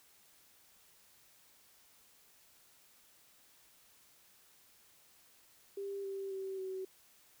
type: tone with pitch steps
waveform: sine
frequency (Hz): 396.8 / 390.4 / 384.2 / 378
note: G4 / G4 / G4 / F#4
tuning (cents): +21 / -7 / -35 / +37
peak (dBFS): -38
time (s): 5.77-6.85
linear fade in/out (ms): 5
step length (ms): 270
effects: white hiss -65 dBFS RMS until 7.4 s